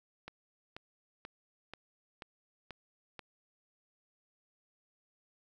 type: click train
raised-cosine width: 0.3 ms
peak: -28 dBFS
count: 7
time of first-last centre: 0.28-3.193 s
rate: 2.06 Hz
effects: 11-bit